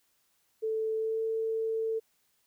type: tone with pitch glide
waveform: sine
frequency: 440.6 to 446.2 Hz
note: A4 to A4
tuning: +2 to +24 cents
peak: -28 dBFS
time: 0.62-2 s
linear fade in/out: 20 ms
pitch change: +22 cents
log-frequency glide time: 0.96-1.21 s
effects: white hiss -72 dBFS RMS until 2.46 s